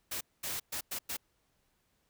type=noise bursts at uneven times; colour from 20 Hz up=white; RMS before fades=-37 dBFS; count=5; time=0.11-0.21 / 0.43-0.6 / 0.72-0.81 / 0.91-0.99 / 1.09-1.17 s; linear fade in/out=10 ms; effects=pink hiss -75 dBFS RMS until 2.09 s